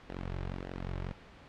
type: tone with flanger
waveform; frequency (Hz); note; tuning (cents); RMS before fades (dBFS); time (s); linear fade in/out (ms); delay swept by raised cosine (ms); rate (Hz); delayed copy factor
sawtooth; 45.57; F#1; -26; -39; 0.09-1.13; 10; 0.82 to 4.22; 1.7; -0.75
effects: pink hiss -54 dBFS RMS until 1.48 s + low-pass 3000 Hz 12 dB/octave